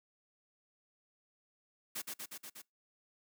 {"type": "noise with echo", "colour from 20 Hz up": "white", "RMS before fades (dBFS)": -40, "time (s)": [1.95, 2.02], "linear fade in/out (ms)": 10, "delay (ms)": 120, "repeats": 5, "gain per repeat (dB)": -2, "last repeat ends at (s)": 2.62, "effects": ["noise-tail reverb RT60 0.2 s tail -25 dB re dry", "high-pass 150 Hz 12 dB/octave"]}